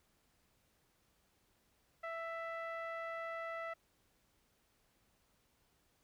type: tone with low-pass filter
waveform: sawtooth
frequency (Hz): 662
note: E5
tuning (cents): +7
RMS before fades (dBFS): -43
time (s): 2.03-3.74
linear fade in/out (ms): 10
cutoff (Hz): 1800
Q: 2.9
effects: pink hiss -75 dBFS RMS until 6.03 s